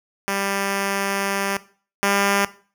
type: tone pair in turn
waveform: 5% pulse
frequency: 197.5 / 199.56 Hz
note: G3 / G3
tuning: +13 / +31 cents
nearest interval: unison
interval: 18 cents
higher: second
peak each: -10 / -6 dBFS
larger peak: second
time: 0.28-1.57 / 2.03-2.45 s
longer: first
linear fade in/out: 0 ms
effects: noise-tail reverb RT60 0.4 s tail -17 dB re dry